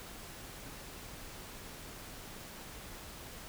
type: silence
effects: pink hiss -48 dBFS RMS until 3.48 s